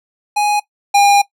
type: tone pair in turn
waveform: square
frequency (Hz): 830.6 / 808.4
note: G#5 / G#5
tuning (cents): 0 / -47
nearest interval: unison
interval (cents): 47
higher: first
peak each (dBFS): -13 / -8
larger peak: second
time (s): 0.36-0.6 / 0.94-1.22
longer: second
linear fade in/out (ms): 10
effects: noise-tail reverb RT60 0.1 s tail -18 dB re dry + low-pass 11000 Hz 12 dB/octave